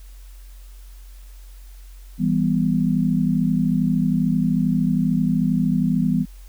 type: chord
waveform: sine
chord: E minor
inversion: none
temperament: just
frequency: 164.81 / 197.78 / 247.2 Hz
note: E3 / G3 / B3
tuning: 0 / +16 / +2 cents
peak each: -21 dBFS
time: 2.18-6.26 s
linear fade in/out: 50 ms
effects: added 45 Hz sine -38 dBFS peak until 6.48 s + white hiss -54 dBFS RMS until 6.48 s